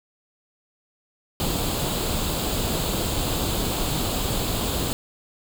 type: noise with comb filter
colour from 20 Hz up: pink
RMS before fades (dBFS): -25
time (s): 1.4-4.93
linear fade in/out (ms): 0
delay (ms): 0.26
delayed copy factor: +0.6
effects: none